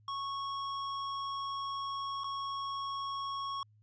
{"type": "tone with dropouts", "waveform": "square", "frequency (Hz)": 1104, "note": "C#6", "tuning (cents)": -7, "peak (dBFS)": -36, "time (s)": [0.08, 3.63], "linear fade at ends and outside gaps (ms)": 2, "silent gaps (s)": [2.236, 2.242], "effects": ["added 106 Hz sine -61 dBFS peak until 3.82 s", "resampled to 16000 Hz"]}